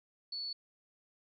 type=tone; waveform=sine; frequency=4435 Hz; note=C#8; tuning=in tune; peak=-37 dBFS; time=0.32-0.53 s; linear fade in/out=5 ms; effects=none